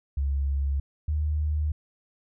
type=tone pair in turn; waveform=sine; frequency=69.3 / 75.81 Hz; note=C#2 / D#2; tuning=0 / -44 cents; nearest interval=major second; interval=156 cents; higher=second; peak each=-23 dBFS; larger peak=neither; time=0.17-0.8 / 1.08-1.72 s; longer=second; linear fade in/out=5 ms; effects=none